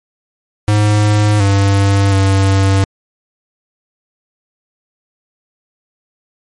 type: tone with pitch steps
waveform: square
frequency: 105 / 99 / 97.2 Hz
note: G#2 / G2 / G2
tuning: +19 / +18 / -14 cents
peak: -9 dBFS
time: 0.68-2.84 s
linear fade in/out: 0 ms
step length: 720 ms
effects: MP3 48 kbps